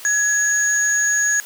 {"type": "tone pair together", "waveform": "sine", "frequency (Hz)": [1675, 6684], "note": ["G#6", "G#8"], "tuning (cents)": [14, 10], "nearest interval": "2 octaves", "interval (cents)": 2396, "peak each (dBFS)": -18, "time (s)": [0.05, 1.4], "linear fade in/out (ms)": 0, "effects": ["white hiss -38 dBFS RMS until 1.45 s", "high-pass 400 Hz 12 dB/octave"]}